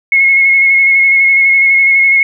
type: tone with vibrato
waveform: sine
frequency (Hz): 2172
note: C#7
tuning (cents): -36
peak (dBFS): -5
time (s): 0.12-2.23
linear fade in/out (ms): 2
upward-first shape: square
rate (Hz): 12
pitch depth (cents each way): 16
effects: none